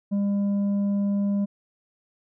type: tone with tanh clipping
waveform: sine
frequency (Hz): 201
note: G3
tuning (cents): +44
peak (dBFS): -22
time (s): 0.11-1.46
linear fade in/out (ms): 20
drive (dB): 5
effects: none